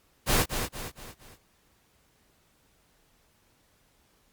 pink noise with echo, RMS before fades -23 dBFS, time 0.26-0.46 s, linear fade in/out 50 ms, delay 230 ms, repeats 4, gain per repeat -7 dB, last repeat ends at 1.38 s, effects pink hiss -66 dBFS RMS until 4.32 s + Opus 48 kbps

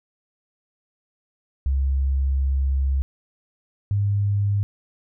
sine tone pair in turn, 67.6 / 101.29 Hz, C#2 / G#2, -43 / -43 cents, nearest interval perfect fifth, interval 700 cents, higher second, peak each -18 dBFS, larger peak neither, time 1.66-3.02 / 3.91-4.63 s, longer first, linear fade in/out 0 ms, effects none

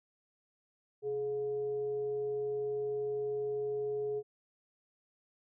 sine tone with frequency modulation, 421.7 Hz, G#4, 26 cents sharp, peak -32 dBFS, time 1.02-4.23 s, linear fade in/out 50 ms, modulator 292 Hz, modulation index 0.22, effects none

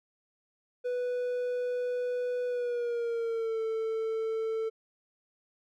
triangle tone with pitch glide, 493.9 to 445.1 Hz, B4 to A4, 0 to +20 cents, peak -27 dBFS, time 0.84-4.7 s, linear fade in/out 20 ms, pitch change -180 cents, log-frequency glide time 2.47-3.61 s, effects none

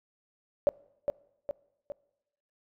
sine tone with echo, 574 Hz, D5, 40 cents flat, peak -19 dBFS, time 0.67-0.69 s, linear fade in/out 0 ms, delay 410 ms, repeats 3, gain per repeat -5 dB, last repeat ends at 1.92 s, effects noise-tail reverb RT60 0.9 s tail -23 dB re dry

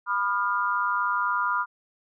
sine tone cluster, 989 / 1213 / 1406 Hz, B5 / D#6 / F6, +2 / -44 / +11 cents, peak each -27 dBFS, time 0.06-1.66 s, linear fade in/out 50 ms, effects none

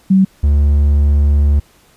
sine / triangle tone pair in turn, 191 / 72.25 Hz, G3 / D2, -45 / -28 cents, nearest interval octave + perfect fourth, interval 1683 cents, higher first, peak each -6 dBFS, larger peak neither, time 0.1-0.25 / 0.43-1.6 s, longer second, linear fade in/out 10 ms, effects pink hiss -50 dBFS RMS until 1.96 s + resampled to 32000 Hz

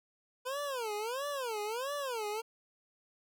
25% pulse tone with vibrato, 490.7 Hz, B4, 11 cents flat, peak -31 dBFS, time 0.45-2.42 s, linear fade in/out 20 ms, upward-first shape sine, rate 1.5 Hz, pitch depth 290 cents each way, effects none

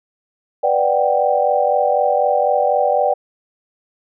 sine chord, G major seventh, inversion first, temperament equal, 493.9 / 587.3 / 740 / 784 Hz, B4 / D5 / F#5 / G5, 0 / 0 / 0 / 0 cents, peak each -20 / -17 / -20 / -18 dBFS, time 0.63-3.14 s, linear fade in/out 10 ms, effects none

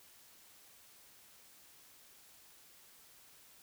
silence, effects white hiss -61 dBFS RMS until 3.62 s

